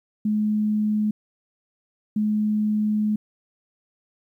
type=tone pair in turn; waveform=sine; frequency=212.3 / 212.3 Hz; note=G#3 / G#3; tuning=+38 / +38 cents; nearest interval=unison; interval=0 cents; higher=neither; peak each=-19 dBFS; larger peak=neither; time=0.25-1.11 / 2.16-3.16 s; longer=second; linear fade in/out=5 ms; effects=10-bit